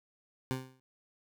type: tone with exponential decay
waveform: 20% pulse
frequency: 130.2 Hz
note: C3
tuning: 8 cents flat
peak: -24 dBFS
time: 0.51-0.8 s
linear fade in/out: 0 ms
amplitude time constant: 62 ms
effects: none